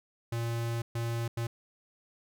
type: tone bursts at uneven times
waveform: square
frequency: 116.54 Hz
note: A#2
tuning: in tune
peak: -31 dBFS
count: 3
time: 0.32-0.82 / 0.95-1.28 / 1.37-1.47 s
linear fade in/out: 5 ms
effects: none